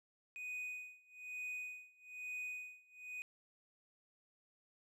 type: tone with tremolo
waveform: triangle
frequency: 2489 Hz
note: D#7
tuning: in tune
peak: -39 dBFS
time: 0.36-3.22 s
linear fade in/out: 0 ms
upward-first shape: sine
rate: 1.1 Hz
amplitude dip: 95%
effects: none